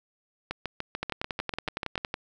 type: two click trains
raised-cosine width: 0.3 ms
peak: -14 / -15 dBFS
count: 13 / 11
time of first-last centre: 1.03-2.141 / 0.51-1.978 s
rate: 10.8 / 6.81 Hz
effects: none